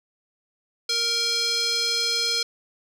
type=tone with band-pass filter; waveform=square; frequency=466.2 Hz; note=A#4; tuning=in tune; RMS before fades=-24 dBFS; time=0.89-2.43 s; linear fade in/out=5 ms; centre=4600 Hz; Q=3.9; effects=none